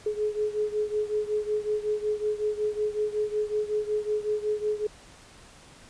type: beating tone pair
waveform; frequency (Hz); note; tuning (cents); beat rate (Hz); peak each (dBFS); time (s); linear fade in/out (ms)
sine; 421.7 / 427.1; G#4 / G#4; +26 / +48; 5.4; -27 / -30; 0.06-4.87; 5
effects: pink hiss -51 dBFS RMS until 5.89 s + resampled to 22050 Hz